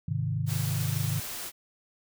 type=chord; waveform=sine; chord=Ab major; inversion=none; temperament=equal; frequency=103.83 / 130.81 / 155.56 Hz; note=Ab2 / C3 / Eb3; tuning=0 / 0 / 0 cents; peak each=-31 dBFS; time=0.08-1.2 s; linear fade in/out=5 ms
type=noise; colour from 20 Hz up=white; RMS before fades=-37 dBFS; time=0.46-1.52 s; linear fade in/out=50 ms
effects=none